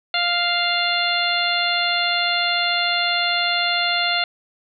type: harmonic tone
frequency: 698.5 Hz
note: F5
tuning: in tune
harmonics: 1 / 2 / 3 / 4 / 5 / 6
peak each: -25 / -25 / -25 / -25 / -25 / -25 dBFS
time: 0.14-4.24 s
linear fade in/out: 2 ms
effects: none